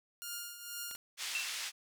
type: tone with tremolo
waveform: 5% pulse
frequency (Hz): 1413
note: F6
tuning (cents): +20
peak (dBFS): -27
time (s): 0.22-0.96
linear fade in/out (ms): 0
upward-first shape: triangle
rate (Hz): 2.1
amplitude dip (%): 70
type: clicks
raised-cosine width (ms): 0.2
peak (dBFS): -32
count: 2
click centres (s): 0.912 / 0.952
type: band-pass noise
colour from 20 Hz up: pink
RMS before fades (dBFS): -40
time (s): 1.17-1.72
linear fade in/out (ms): 50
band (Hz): 2300 to 8000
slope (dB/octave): 12
type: tone with exponential decay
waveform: sine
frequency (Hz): 2688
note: E7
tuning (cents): +33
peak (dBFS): -31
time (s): 1.35-1.66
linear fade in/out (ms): 1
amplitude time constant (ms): 67
effects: none